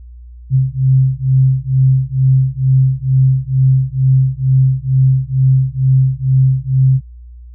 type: beating tone pair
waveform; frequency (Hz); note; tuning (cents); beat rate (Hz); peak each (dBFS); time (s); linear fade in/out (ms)
sine; 130.81 / 133.01; C3 / C3; 0 / +29; 2.2; -12; 0.5-7.01; 50
effects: added 60 Hz sine -32 dBFS peak until 7.54 s